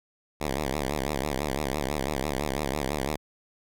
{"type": "tone with vibrato", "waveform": "5% pulse", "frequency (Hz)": 70.5, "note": "C#2", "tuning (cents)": 30, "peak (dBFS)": -16, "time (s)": [0.4, 3.17], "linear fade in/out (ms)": 20, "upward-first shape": "sine", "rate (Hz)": 6, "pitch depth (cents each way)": 160, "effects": []}